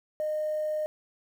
sine tone, 613 Hz, D#5, 26 cents flat, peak -26 dBFS, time 0.2-0.86 s, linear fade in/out 0 ms, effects tanh soft clip ceiling -23 dBFS + 9-bit

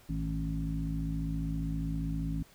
harmonic tone with a mistuned harmonic, 55 Hz, A1, in tune, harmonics 1 / 2 / 3 / 4 / 5, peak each -35 / -44 / -34 / -44 / -38 dBFS, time 0.09-2.43 s, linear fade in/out 5 ms, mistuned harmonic 3, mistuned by -52 cents, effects pink hiss -59 dBFS RMS until 2.54 s

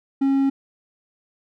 triangle tone, 272.7 Hz, C#4, 28 cents flat, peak -14 dBFS, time 0.21-0.5 s, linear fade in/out 10 ms, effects none

